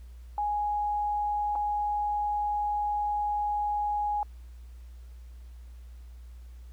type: tone with dropouts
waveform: sine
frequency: 830.6 Hz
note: G#5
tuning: in tune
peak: -26 dBFS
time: 0.38-4.23 s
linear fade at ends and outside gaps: 1 ms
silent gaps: 1.554-1.558 s
effects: added 60 Hz sine -43 dBFS peak until 6.72 s + pink hiss -65 dBFS RMS until 6.72 s